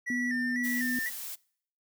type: tone with vibrato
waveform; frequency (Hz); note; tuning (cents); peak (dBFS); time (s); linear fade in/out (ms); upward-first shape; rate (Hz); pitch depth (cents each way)
triangle; 1871; A#6; +6; -29; 0.06-1.1; 20; square; 2; 69
type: tone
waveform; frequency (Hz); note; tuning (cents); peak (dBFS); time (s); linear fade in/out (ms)
sine; 246.9; B3; 0; -30; 0.1-0.99; 2
type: noise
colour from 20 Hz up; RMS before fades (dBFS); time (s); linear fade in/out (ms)
blue; -39; 0.63-1.36; 20
effects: noise-tail reverb RT60 0.6 s tail -24 dB re dry